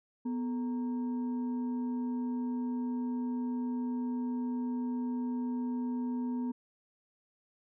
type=tone with frequency modulation; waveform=sine; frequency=246.9 Hz; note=B3; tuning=in tune; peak=-31 dBFS; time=0.25-6.52 s; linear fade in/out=10 ms; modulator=683 Hz; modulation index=0.3; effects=none